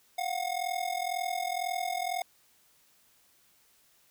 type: ring-modulated tone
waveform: square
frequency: 722 Hz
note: F#5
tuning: 43 cents flat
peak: -28 dBFS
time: 0.18-2.22 s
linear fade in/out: 2 ms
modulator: 21 Hz
effects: white hiss -65 dBFS RMS until 4.1 s